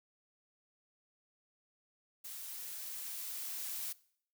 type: noise with level ramp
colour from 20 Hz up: blue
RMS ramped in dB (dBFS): -46 to -40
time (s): 2.24-3.93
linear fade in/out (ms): 10
effects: noise-tail reverb RT60 0.6 s tail -21 dB re dry